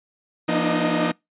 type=tone cluster; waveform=sawtooth; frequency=171.4 / 238.2 / 298.4 / 309.2 / 625 Hz; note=F3 / A#3 / D4 / D#4 / D#5; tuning=-32 / +38 / +28 / -11 / +8 cents; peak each=-22 dBFS; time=0.48-1.12 s; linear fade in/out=10 ms; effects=noise-tail reverb RT60 0.2 s tail -26 dB re dry + resampled to 8000 Hz